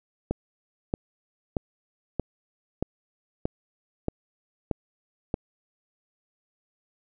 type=click train; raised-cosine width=2 ms; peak=-12 dBFS; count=9; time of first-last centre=0.31-5.341 s; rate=1.59 Hz; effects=none